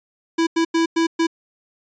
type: tone bursts at uneven times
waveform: square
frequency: 330 Hz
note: E4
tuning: 2 cents sharp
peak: -16 dBFS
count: 5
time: 0.38-0.47 / 0.56-0.65 / 0.74-0.86 / 0.96-1.07 / 1.19-1.27 s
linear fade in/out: 10 ms
effects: resampled to 16000 Hz